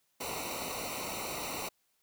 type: noise with comb filter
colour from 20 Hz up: pink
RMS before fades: -38 dBFS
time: 0.2-1.69 s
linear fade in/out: 10 ms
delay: 0.6 ms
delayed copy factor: -0.9
effects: white hiss -75 dBFS RMS until 2.02 s

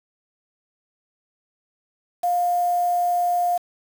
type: tone with quantisation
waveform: sine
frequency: 706 Hz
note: F5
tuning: 19 cents sharp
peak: -18 dBFS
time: 2.23-3.58 s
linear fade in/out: 10 ms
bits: 6
effects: none

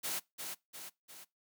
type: noise with echo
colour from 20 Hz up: white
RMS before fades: -37 dBFS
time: 0.03-0.2 s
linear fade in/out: 20 ms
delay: 350 ms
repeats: 3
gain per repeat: -5 dB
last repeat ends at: 1.25 s
effects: noise-tail reverb RT60 0.2 s tail -22 dB re dry + high-pass 150 Hz 12 dB/octave

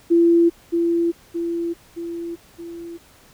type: tone with echo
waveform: sine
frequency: 338.8 Hz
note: E4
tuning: 48 cents sharp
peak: -11 dBFS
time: 0.1-0.5 s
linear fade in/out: 20 ms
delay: 620 ms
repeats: 4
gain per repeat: -5 dB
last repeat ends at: 2.98 s
effects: pink hiss -51 dBFS RMS until 3.33 s

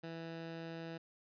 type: tone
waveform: 15% pulse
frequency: 164.81 Hz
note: E3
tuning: in tune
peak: -37 dBFS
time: 0.03-0.98 s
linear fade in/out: 10 ms
effects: resampled to 11025 Hz

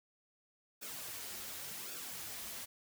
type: noise with flanger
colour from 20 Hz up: white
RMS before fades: -45 dBFS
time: 0.81-2.66 s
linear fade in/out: 20 ms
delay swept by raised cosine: 0.98 to 6.88 ms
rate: 0.9 Hz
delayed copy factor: -0.65
effects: none

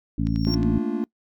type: harmonic tone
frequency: 55.4 Hz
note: A1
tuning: 13 cents sharp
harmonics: 1 / 2 / 3 / 4 / 5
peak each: -27 / -27 / -27 / -27 / -27 dBFS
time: 0.18-0.79 s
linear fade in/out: 5 ms
type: tone with exponential growth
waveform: triangle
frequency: 5520 Hz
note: F8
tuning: 21 cents flat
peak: -24 dBFS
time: 0.25-0.55 s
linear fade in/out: 5 ms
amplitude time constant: 65 ms
type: click train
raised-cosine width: 0.2 ms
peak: -23 dBFS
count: 5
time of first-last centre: 0.27-0.63 s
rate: 11.1 Hz
type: chord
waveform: triangle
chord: Bb major seventh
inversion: third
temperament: just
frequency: 218.5 / 233.1 / 291.4 / 349.6 Hz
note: A3 / Bb3 / D4 / F4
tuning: -12 / 0 / -13 / +2 cents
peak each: -27 / -26 / -26 / -28 dBFS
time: 0.47-1.04 s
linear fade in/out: 0 ms
effects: noise-tail reverb RT60 0.1 s tail -23 dB re dry

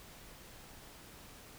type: silence
effects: pink hiss -54 dBFS RMS until 1.58 s

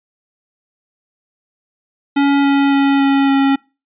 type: tone with pitch steps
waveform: square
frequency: 280.9 / 279.1 / 277.4 / 275.6 / 273.9 Hz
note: C#4 / C#4 / C#4 / C#4 / C#4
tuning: +23 / +12 / +1 / -10 / -21 cents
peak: -11 dBFS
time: 2.16-3.56 s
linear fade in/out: 10 ms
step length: 280 ms
effects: noise-tail reverb RT60 0.3 s tail -26 dB re dry + resampled to 8000 Hz

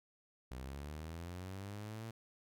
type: linear sweep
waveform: sawtooth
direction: up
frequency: 61.6 to 114.5 Hz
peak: -40 dBFS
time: 0.51-2.11 s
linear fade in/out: 5 ms
effects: none

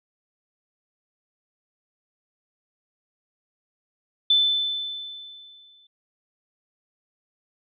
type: tone with exponential decay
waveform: sine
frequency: 3520 Hz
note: A7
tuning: in tune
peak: -14 dBFS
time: 4.3-5.87 s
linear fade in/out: 5 ms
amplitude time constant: 340 ms
effects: none

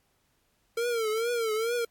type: tone with vibrato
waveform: square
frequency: 455.5 Hz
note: A#4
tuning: 40 cents flat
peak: -27 dBFS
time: 0.77-1.85 s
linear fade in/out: 5 ms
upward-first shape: triangle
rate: 2.3 Hz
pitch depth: 120 cents each way
effects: pink hiss -71 dBFS RMS until 1.9 s + AAC 64 kbps

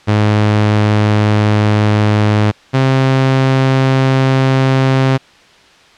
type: tone pair in turn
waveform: sawtooth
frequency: 105.5 / 132.67 Hz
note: G#2 / C3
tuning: +28 / +24 cents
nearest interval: major third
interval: 396 cents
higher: second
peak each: -5 dBFS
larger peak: neither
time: 0.07-2.52 / 2.73-5.18 s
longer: neither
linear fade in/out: 20 ms
effects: white hiss -44 dBFS RMS until 5.97 s + low-pass 4000 Hz 12 dB/octave

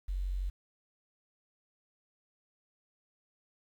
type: tone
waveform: sine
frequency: 46.25 Hz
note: F#1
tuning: in tune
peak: -31 dBFS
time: 0.08-0.5 s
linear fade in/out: 10 ms
effects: 10-bit

